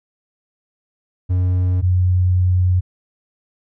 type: tone pair in turn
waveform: triangle / sine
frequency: 91 / 91 Hz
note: F#2 / F#2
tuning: -28 / -28 cents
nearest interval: unison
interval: 0 cents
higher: neither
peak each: -12 dBFS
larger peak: neither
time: 1.29-1.82 / 1.82-2.81 s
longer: second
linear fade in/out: 20 ms
effects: none